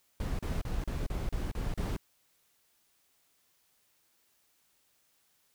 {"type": "noise bursts", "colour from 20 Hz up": "brown", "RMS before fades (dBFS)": -33, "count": 8, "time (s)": [0.2, 1.965], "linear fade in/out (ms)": 2, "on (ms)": 190, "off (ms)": 35, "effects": ["white hiss -71 dBFS RMS until 5.54 s"]}